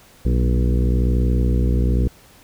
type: harmonic tone with a mistuned harmonic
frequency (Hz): 61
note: B1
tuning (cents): -21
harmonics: 1 / 2 / 3 / 4 / 5 / 6 / 7 / 8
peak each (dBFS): -16 / -22 / -26 / -28 / -30 / -32 / -33 / -34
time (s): 0.25-2.08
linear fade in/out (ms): 5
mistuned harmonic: 3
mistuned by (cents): +70
effects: pink hiss -49 dBFS RMS until 2.43 s